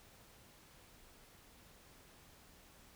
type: silence
effects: pink hiss -62 dBFS RMS until 2.95 s